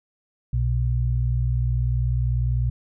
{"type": "tone pair together", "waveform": "sine", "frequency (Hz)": [61.74, 121.99], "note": ["B1", "B2"], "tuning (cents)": [0, -21], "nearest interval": "octave", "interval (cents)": 1179, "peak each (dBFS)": -22, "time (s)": [0.53, 2.7], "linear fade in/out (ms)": 5, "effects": []}